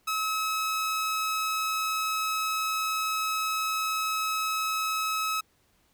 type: tone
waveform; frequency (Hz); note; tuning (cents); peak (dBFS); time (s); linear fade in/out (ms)
sawtooth; 1287; E6; -42; -23; 0.07-5.41; 10
effects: pink hiss -67 dBFS RMS until 5.93 s